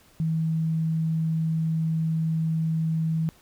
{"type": "tone", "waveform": "sine", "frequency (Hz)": 160.9, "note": "E3", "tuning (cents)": -42, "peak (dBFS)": -22, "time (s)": [0.2, 3.29], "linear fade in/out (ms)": 0, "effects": ["pink hiss -57 dBFS RMS until 3.41 s"]}